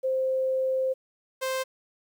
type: tone pair in turn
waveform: sine / sawtooth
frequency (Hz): 523.3 / 523.3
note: C5 / C5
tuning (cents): 0 / 0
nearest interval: unison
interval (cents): 0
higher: neither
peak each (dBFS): -23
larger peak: neither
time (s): 0.03-0.94 / 1.41-1.64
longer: first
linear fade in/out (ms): 20
effects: 10-bit